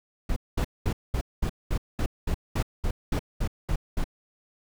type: noise bursts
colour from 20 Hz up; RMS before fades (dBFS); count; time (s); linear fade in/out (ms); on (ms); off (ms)
brown; -25; 14; 0.29-4.042; 5; 73; 210
effects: none